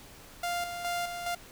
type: tone with tremolo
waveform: sawtooth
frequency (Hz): 698.5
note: F5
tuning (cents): 0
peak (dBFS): -26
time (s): 0.43-1.35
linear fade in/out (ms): 5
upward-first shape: square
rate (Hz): 2.4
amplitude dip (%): 50
effects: pink hiss -51 dBFS RMS until 1.51 s